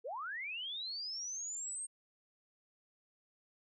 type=linear sweep; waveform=sine; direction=up; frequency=415.3 to 8580 Hz; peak=-39 dBFS; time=0.04-1.87 s; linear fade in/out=20 ms; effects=none